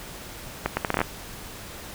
accelerating click train, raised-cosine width 0.5 ms, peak -7 dBFS, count 9, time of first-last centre 0.66-1.015 s, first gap 110 ms, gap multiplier 0.71, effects pink hiss -40 dBFS RMS until 1.94 s

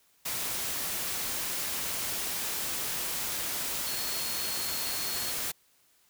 sine tone in noise, 4318 Hz, C#8, 46 cents flat, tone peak -38 dBFS, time 3.86-5.32 s, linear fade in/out 10 ms, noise white, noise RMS -33 dBFS, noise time 0.25-5.52 s, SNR -8 dB, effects white hiss -66 dBFS RMS until 6.09 s

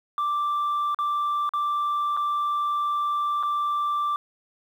sine tone with dropouts, 1174.7 Hz, D6, in tune, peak -20 dBFS, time 0.18-4.16 s, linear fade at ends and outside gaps 1 ms, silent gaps 0.946-0.988 / 1.492-1.536 / 2.167-2.172 / 3.428-3.433 s, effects tanh soft clip ceiling -21 dBFS + 9-bit

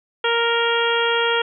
harmonic tone, 466.2 Hz, A#4, in tune, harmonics 1 / 2 / 3 / 4 / 5 / 6 / 7, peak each -21 / -24 / -23 / -27 / -30 / -27 / -25 dBFS, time 0.24-1.42 s, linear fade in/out 5 ms, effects none

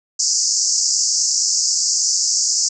white band-pass noise, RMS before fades -18 dBFS, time 0.19-2.69 s, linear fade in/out 10 ms, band 4800 to 7400 Hz, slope 96 dB/octave, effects none

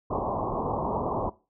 white low-pass noise, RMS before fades -29 dBFS, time 0.1-1.3 s, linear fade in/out 10 ms, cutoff 1100 Hz, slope 96 dB/octave, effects noise-tail reverb RT60 0.3 s tail -19 dB re dry

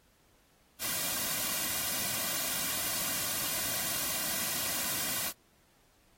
white noise with comb filter, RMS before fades -33 dBFS, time 0.79-5.33 s, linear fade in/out 50 ms, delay 2.3 ms, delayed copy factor -0.6, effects pink hiss -67 dBFS RMS until 6.17 s + AAC 48 kbps

